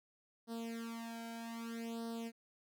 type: tone with flanger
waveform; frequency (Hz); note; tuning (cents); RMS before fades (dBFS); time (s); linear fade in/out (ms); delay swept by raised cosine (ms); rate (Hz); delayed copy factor
sawtooth; 229.9; A#3; -24; -44; 0.47-2.32; 50; 0.21 to 1.31; 0.63; +0.9
effects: none